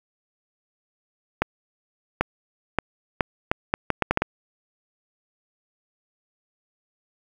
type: accelerating click train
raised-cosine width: 0.5 ms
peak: -4 dBFS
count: 11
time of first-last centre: 1.42-4.22 s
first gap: 790 ms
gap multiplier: 0.73
effects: 7-bit